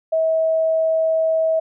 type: tone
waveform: sine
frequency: 644 Hz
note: E5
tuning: 41 cents flat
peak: -15 dBFS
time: 0.12-1.6 s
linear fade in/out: 10 ms
effects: none